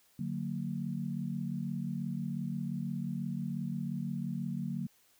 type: chord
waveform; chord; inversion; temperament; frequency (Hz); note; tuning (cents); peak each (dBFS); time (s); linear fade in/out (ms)
sine; D augmented; none; just; 146.83 / 183.54 / 229.4; D3 / F#3 / A#3; 0 / -14 / -28; -38 / -37 / -38; 0.19-4.87; 5
effects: white hiss -67 dBFS RMS until 5.19 s